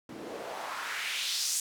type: noise with band-pass filter sweep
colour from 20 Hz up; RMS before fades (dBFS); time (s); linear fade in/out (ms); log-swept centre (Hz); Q
white; -35; 0.09-1.6; 2; 250 to 7500; 2
effects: none